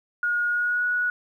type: tone with pitch glide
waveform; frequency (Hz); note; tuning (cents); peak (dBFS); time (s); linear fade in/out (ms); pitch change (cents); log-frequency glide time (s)
sine; 1437 to 1463.8; F6 to F#6; +49 to -19; -21; 0.23-1.1; 2; +32; 0.48-0.86
effects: 10-bit